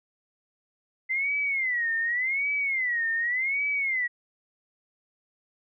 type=tone with vibrato; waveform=sine; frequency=2041 Hz; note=C7; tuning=44 cents flat; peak=-24 dBFS; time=1.09-4.08 s; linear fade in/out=20 ms; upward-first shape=sine; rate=0.87 Hz; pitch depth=200 cents each way; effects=none